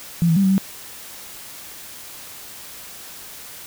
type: tone with pitch steps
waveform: sine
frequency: 170.1 / 163.3 / 196.4 / 190.7 / 193.2 Hz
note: F3 / E3 / G3 / G3 / G3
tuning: -45 / -16 / +4 / -47 / -25 cents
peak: -13 dBFS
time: 0.22-0.58 s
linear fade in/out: 0 ms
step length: 72 ms
effects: white hiss -38 dBFS RMS until 3.66 s